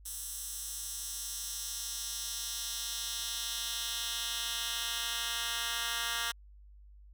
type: tone with high-pass filter sweep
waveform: 10% pulse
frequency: 233.1 Hz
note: A#3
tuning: in tune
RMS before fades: -37 dBFS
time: 0.05-6.32 s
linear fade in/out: 10 ms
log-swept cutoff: 8400 to 2000 Hz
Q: 1.2
effects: added 50 Hz sine -52 dBFS peak until 7.13 s